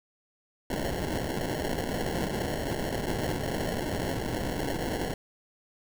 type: noise with sample-and-hold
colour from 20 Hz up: white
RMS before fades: -31 dBFS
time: 0.7-5.14 s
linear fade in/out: 2 ms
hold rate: 1225 Hz
effects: none